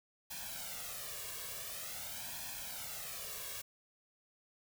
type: noise with flanger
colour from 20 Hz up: white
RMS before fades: -44 dBFS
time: 0.3-3.62 s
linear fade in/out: 10 ms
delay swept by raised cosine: 1.2 to 1.8 ms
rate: 0.47 Hz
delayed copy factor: +0.8
effects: none